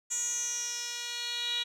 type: tone with band-pass filter sweep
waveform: 10% pulse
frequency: 479.5 Hz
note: A#4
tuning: 49 cents sharp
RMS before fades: -34 dBFS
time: 0.1-1.64 s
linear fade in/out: 20 ms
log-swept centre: 7100 to 3700 Hz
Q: 8.5
effects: none